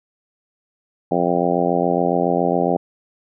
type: harmonic tone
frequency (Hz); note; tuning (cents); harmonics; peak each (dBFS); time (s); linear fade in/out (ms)
87.2; F2; -2; 2 / 3 / 4 / 5 / 6 / 7 / 8 / 9; -24 / -24 / -24 / -24 / -24 / -24 / -24 / -24; 1.11-2.77; 5
effects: none